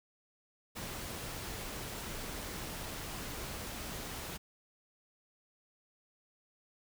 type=noise; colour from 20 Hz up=pink; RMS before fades=-42 dBFS; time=0.75-4.38 s; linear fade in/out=20 ms; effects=none